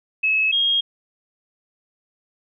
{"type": "tone pair in turn", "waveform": "sine", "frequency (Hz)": [2583, 3254], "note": ["E7", "G#7"], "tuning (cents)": [-36, -36], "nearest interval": "major third", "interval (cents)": 400, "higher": "second", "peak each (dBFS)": -16, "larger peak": "neither", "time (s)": [[0.23, 0.52], [0.52, 0.81]], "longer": "neither", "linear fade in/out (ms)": 10, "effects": []}